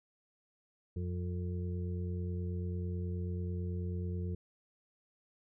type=harmonic tone; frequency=89.2 Hz; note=F2; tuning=37 cents sharp; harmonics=1 / 2 / 4 / 5; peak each=-35 / -41 / -47 / -49 dBFS; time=0.96-4.35 s; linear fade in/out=5 ms; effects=none